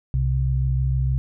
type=tone pair together; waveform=sine; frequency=64.34 / 130.81 Hz; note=C2 / C3; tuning=-28 / 0 cents; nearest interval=octave; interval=1228 cents; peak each=-21 dBFS; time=0.14-1.18 s; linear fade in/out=0 ms; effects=none